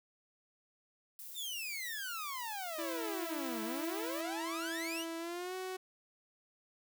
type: noise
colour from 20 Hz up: violet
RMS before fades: -48 dBFS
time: 1.19-4.21 s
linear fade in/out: 0 ms
type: exponential two-way sweep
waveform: sawtooth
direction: down then up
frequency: 3729 to 212.8 to 3169 Hz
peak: -36 dBFS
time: 1.34-5.06 s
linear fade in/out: 50 ms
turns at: 3.63 s
type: tone with pitch glide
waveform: sawtooth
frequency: 330 to 372.6 Hz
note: E4 to F#4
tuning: +2 to +12 cents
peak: -35 dBFS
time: 2.78-5.77 s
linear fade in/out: 10 ms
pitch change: +210 cents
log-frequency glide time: 5.18-5.55 s
effects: none